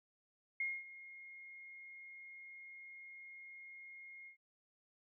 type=tone with ADSR envelope; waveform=sine; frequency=2143 Hz; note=C7; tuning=41 cents sharp; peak=-34 dBFS; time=0.6-4.37 s; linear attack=4 ms; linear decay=230 ms; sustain=-17 dB; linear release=100 ms; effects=none